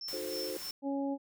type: tone with tremolo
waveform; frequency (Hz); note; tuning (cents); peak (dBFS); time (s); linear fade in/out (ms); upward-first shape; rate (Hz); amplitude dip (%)
sine; 5360; E8; +28; -37; 0.01-0.71; 2; sine; 3.2; 85
type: noise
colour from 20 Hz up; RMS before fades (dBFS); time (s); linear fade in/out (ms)
white; -45; 0.08-0.71; 2
type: chord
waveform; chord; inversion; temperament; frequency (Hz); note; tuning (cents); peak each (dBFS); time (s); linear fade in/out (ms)
sine; D# diminished seventh; none; equal with one note detuned; 311.1 / 364.1 / 440 / 523.3; D#4 / F#4 / A4 / C5; 0 / -28 / 0 / 0; -44 / -41 / -43 / -40; 0.13-0.57; 2
type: harmonic tone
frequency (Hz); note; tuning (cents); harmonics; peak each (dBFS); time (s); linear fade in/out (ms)
277.2; C#4; 0; 1 / 2 / 3; -32 / -38 / -42; 0.82-1.18; 50
effects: none

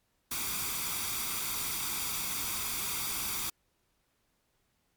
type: noise with comb filter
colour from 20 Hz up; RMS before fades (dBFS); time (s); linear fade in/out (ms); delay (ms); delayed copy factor
white; -34; 0.31-3.5; 5; 0.85; +0.6
effects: pink hiss -75 dBFS RMS until 4.96 s + MP3 96 kbps

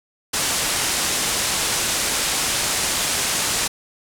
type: low-pass noise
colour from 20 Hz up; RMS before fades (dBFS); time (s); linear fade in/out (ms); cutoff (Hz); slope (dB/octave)
white; -22; 0.33-3.68; 10; 9900; 24
effects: none

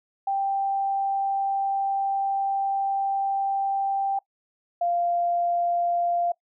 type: tone pair in turn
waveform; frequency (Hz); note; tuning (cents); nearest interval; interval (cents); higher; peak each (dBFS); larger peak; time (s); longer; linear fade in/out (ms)
sine; 786 / 694.4; G5 / F5; +4 / -10; major second; 214; first; -22 / -21; second; 0.27-4.19 / 4.81-6.32; first; 5
effects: noise-tail reverb RT60 0.1 s tail -22 dB re dry

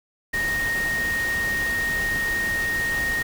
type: tone in noise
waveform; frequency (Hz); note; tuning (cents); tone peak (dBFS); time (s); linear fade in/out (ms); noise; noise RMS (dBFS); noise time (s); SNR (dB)
sine; 1859; A#6; -5; -22; 0.33-3.23; 10; pink; -32; 0.33-3.23; +7
effects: none

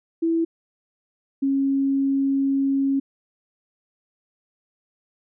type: tone pair in turn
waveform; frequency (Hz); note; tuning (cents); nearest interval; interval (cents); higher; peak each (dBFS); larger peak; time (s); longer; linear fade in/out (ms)
sine; 330 / 273.5; E4 / C#4; +2 / -23; minor third; 325; first; -18; neither; 0.22-0.45 / 1.42-3; second; 10
effects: none

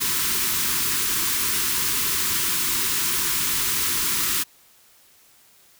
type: band-stop noise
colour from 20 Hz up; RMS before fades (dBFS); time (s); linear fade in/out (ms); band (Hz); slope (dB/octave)
white; -23; 0-4.44; 20; 430 to 920; 96
effects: white hiss -55 dBFS RMS until 5.79 s

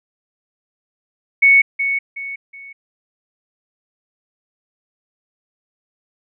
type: tone with echo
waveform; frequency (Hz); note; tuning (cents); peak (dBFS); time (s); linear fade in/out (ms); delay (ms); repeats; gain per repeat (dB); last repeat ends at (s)
sine; 2217; C#7; 0; -7; 1.42-1.62; 10; 370; 3; -9; 2.73
effects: none

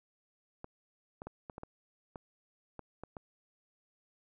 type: clicks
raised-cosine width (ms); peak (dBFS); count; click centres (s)
1; -29; 10; 0.644 / 1.219 / 1.27 / 1.498 / 1.581 / 1.634 / 2.158 / 2.793 / 3.036 / 3.168
effects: none

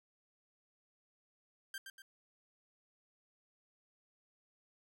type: tone with echo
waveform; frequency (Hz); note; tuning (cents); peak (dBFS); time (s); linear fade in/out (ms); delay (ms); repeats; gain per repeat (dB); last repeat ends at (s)
sawtooth; 1580; G6; +13; -38; 1.74-1.78; 2; 120; 2; -6; 2.02
effects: none

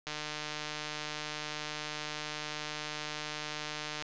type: click train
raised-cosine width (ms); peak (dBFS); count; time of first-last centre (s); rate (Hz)
0.2; -20; 598; 0.07-4.024; 151
effects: resampled to 16000 Hz + 10-bit

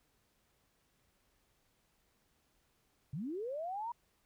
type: linear sweep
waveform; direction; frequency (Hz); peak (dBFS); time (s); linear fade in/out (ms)
sine; up; 123.47 to 970; -37; 3.13-3.92; 5
effects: pink hiss -75 dBFS RMS until 4.25 s

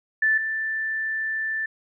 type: tone pair in turn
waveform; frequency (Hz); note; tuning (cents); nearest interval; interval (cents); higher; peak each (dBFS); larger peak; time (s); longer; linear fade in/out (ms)
sine; 1757 / 1766.6; A6 / A6; -3 / +6; unison; 9; second; -17 / -24; first; 0.22-0.38 / 0.38-1.66; second; 5
effects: none

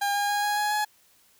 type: tone with pitch steps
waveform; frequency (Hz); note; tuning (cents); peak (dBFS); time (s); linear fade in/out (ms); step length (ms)
30% pulse; 807 / 814 / 821.1 / 828.3 / 835.5 / 842.7; G#5 / G#5 / G#5 / G#5 / G#5 / G#5; -50 / -35 / -20 / -5 / +10 / +25; -21; 0.01-0.85; 10; 140
effects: white hiss -61 dBFS RMS until 1.39 s

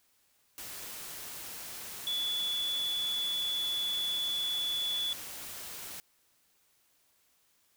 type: tone in noise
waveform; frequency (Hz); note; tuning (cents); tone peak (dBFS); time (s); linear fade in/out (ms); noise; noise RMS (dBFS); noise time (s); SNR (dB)
sine; 3435; A7; -42; -30; 2.07-5.13; 0; white; -43; 0.58-6; +10
effects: white hiss -70 dBFS RMS until 7.76 s

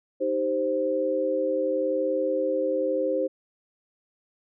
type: chord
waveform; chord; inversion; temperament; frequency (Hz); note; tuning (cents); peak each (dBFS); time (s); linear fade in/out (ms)
sine; C minor; first; equal; 311.1 / 392 / 523.3; Eb4 / G4 / C5; 0 / 0 / 0; -30 / -30 / -24; 0.2-3.28; 20
effects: none

